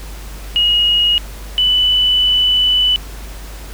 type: tone pair in turn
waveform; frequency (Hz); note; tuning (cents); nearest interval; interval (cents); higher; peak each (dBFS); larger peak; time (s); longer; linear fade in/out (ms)
sine; 2883 / 2986; F#7 / F#7; -46 / +15; minor second; 61; second; -10; neither; 0.56-1.18 / 1.58-2.96; second; 0
effects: added 50 Hz sine -28 dBFS peak until 3.73 s + pink hiss -36 dBFS RMS until 3.73 s